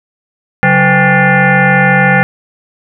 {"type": "tone with frequency modulation", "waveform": "sine", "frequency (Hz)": 789, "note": "G5", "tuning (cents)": 11, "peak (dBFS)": -5, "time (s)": [0.63, 2.23], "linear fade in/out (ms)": 0, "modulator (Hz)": 325, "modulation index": 4, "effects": []}